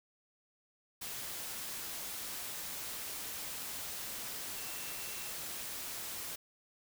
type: tone in noise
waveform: sine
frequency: 2689 Hz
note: E7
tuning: 34 cents sharp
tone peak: -53 dBFS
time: 4.56-5.32 s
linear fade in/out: 10 ms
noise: white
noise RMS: -42 dBFS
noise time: 1.01-6.36 s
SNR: -14 dB
effects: none